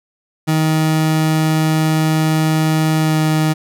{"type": "tone with pitch glide", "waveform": "30% pulse", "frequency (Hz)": [157.3, 156.03], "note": ["D#3", "D#3"], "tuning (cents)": [19, 5], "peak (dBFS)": -10, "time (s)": [0.47, 3.54], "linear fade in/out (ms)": 20, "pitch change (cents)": -14, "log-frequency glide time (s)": [3, 3.17], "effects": []}